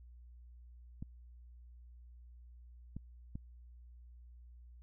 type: clicks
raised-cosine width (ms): 5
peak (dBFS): -30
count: 3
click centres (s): 1.025 / 2.966 / 3.355
effects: added 60 Hz sine -53 dBFS peak until 4.82 s